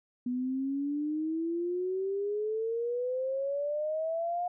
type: exponential sweep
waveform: sine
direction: up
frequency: 244.6 to 717 Hz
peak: -29 dBFS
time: 0.26-4.48 s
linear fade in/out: 5 ms
effects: none